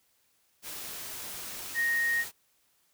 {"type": "tone in noise", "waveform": "sine", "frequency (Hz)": 1864.7, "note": "A#6", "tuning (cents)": 0, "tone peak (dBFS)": -25, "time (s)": [1.74, 2.25], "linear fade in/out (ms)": 50, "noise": "white", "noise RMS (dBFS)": -40, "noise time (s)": [0.62, 2.32], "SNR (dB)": 12, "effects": ["white hiss -70 dBFS RMS until 2.93 s"]}